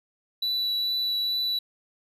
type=tone with vibrato; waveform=triangle; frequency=3951 Hz; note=B7; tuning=in tune; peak=-23 dBFS; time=0.42-1.59 s; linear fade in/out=5 ms; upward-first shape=triangle; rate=2.3 Hz; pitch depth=10 cents each way; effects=none